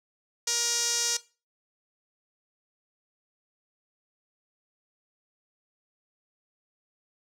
sawtooth tone with band-pass filter, 472.8 Hz, A#4, 24 cents sharp, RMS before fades -28 dBFS, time 0.47-1.17 s, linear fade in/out 5 ms, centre 6200 Hz, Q 2.9, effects noise-tail reverb RT60 0.3 s tail -17 dB re dry

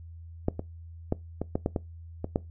clicks, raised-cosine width 2 ms, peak -11 / -19 / -12 / -16 / -13 / -12 / -14 / -18 / -10 dBFS, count 9, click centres 0.484 / 0.594 / 1.124 / 1.416 / 1.555 / 1.661 / 1.762 / 2.244 / 2.359 s, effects noise-tail reverb RT60 0.2 s tail -21 dB re dry + added 83 Hz sine -42 dBFS peak until 2.5 s

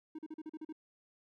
triangle tone bursts, 312.8 Hz, D#4, 9 cents sharp, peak -39 dBFS, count 8, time 0.15-0.726 s, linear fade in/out 5 ms, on 37 ms, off 40 ms, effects none

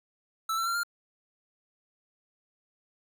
square tone with pitch steps, 1318.5 / 1345.4 / 1372.9 / 1400.9 Hz, E6 / E6 / F6 / F6, 0 / +35 / -30 / +5 cents, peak -28 dBFS, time 0.49-0.834 s, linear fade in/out 5 ms, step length 86 ms, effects none

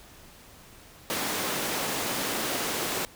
pink high-pass noise, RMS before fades -30 dBFS, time 1.1-3.05 s, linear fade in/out 0 ms, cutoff 230 Hz, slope 12 dB/octave, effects pink hiss -51 dBFS RMS until 3.15 s

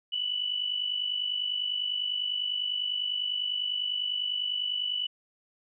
sine tone pair together, 2960 / 3010 Hz, F#7 / F#7, 0 / +29 cents, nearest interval unison, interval 29 cents, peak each -29 / -34 dBFS, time 0.12-5.07 s, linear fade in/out 10 ms, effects none

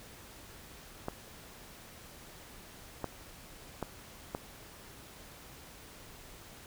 clicks, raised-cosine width 1 ms, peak -20 dBFS, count 4, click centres 1.084 / 3.043 / 3.827 / 4.349 s, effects pink hiss -52 dBFS RMS until 6.66 s

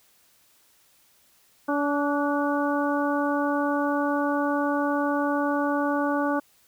harmonic tone with a mistuned harmonic, 287.4 Hz, D4, 37 cents flat, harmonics 1 / 2 / 3 / 4 / 5, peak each -25 / -28 / -30 / -31 / -32 dBFS, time 1.68-6.4 s, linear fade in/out 10 ms, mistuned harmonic 5, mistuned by +37 cents, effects white hiss -61 dBFS RMS until 6.67 s

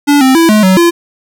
square tone with pitch steps, 288.1 / 262.1 / 331.2 / 213.2 / 187.6 / 341.8 Hz, D4 / C4 / E4 / G#3 / F#3 / F4, -33 / +3 / +8 / +46 / +24 / -37 cents, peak -5 dBFS, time 0.07-0.91 s, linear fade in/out 20 ms, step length 140 ms, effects none

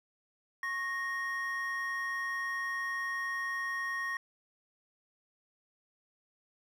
triangle tone pair together, 1093.8 / 1864.7 Hz, C#6 / A#6, -23 / 0 cents, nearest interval major sixth, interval 923 cents, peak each -37 / -32 dBFS, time 0.63-4.17 s, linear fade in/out 2 ms, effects none

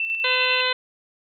sine tone with tremolo, 2674 Hz, E7, 24 cents sharp, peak -21 dBFS, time 0-0.61 s, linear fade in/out 2 ms, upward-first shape square, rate 10 Hz, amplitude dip 40%
harmonic tone, 507 Hz, B4, 45 cents sharp, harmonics 1 / 2 / 3 / 4 / 5 / 6 / 7 / 8, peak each -28 / -28 / -28 / -28 / -28 / -28 / -28 / -28 dBFS, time 0.24-0.73 s, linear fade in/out 5 ms
effects none

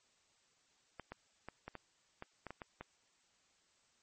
clicks, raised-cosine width 0.5 ms, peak -30 dBFS, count 10, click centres 0.997 / 1.12 / 1.486 / 1.68 / 1.753 / 2.224 / 2.467 / 2.506 / 2.618 / 2.81 s, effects white hiss -73 dBFS RMS until 4.02 s + MP3 32 kbps

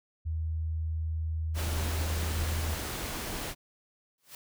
sine tone, 79.9 Hz, D#2, 47 cents sharp, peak -29 dBFS, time 0.25-2.75 s, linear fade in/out 20 ms
pink noise, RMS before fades -36 dBFS, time 1.54-3.55 s, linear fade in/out 50 ms
white noise with exponential growth, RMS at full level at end -42 dBFS, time 4.18-4.35 s, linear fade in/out 2 ms, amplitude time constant 35 ms
effects none

